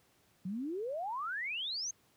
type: exponential sweep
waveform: sine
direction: up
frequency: 174.61 to 6520 Hz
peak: -35 dBFS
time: 0.45-1.91 s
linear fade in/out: 5 ms
effects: pink hiss -69 dBFS RMS until 2.16 s + high-pass 80 Hz 12 dB/octave